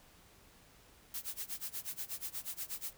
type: noise with tremolo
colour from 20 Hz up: blue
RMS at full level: -39 dBFS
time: 1.14-2.93 s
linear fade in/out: 2 ms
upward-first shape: sine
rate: 8.3 Hz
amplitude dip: 95%
effects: pink hiss -62 dBFS RMS until 2.97 s